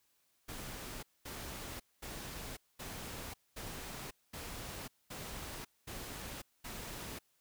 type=noise bursts; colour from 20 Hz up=pink; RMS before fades=-45 dBFS; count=9; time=0.48-7.19 s; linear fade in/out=10 ms; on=550 ms; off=220 ms; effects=white hiss -75 dBFS RMS until 7.4 s